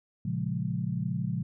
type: chord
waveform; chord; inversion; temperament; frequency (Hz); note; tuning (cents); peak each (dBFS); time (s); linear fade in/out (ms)
sine; Bb minor seventh; none; equal with one note detuned; 116.54 / 138.59 / 175.63 / 207.7; Bb2 / Db3 / F3 / Ab3; 0 / 0 / +10 / 0; -34 / -33 / -32 / -37; 0.25-1.43; 5
effects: none